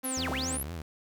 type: tone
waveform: sawtooth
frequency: 260.1 Hz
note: C4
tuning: 10 cents flat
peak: -30 dBFS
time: 0.03-0.58 s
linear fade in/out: 20 ms
type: linear two-way sweep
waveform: sine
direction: down then up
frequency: 11840 to 112.2 to 11840 Hz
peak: -32 dBFS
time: 0.04-0.63 s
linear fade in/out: 5 ms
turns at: 0.3 s
type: tone with vibrato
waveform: sawtooth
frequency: 76.8 Hz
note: D#2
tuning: 22 cents flat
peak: -32 dBFS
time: 0.17-0.82 s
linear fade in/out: 5 ms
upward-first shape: triangle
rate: 4 Hz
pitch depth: 260 cents each way
effects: 9-bit